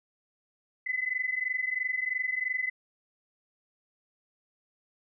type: tone pair together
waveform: sine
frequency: 2007 / 2030 Hz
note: B6 / B6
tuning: +27 / +47 cents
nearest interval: unison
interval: 20 cents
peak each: -31 / -31 dBFS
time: 0.86-2.7 s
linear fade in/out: 10 ms
effects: none